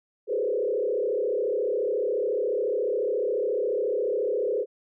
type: tone with frequency modulation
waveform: sine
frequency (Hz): 459.8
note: A#4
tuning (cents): -24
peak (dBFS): -23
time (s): 0.27-4.66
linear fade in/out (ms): 50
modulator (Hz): 34.2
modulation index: 2
effects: none